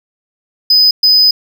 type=tone bursts at uneven times; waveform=triangle; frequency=5010 Hz; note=D#8; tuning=11 cents sharp; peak=-4 dBFS; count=2; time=0.7-0.91 / 1.03-1.31 s; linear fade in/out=5 ms; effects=none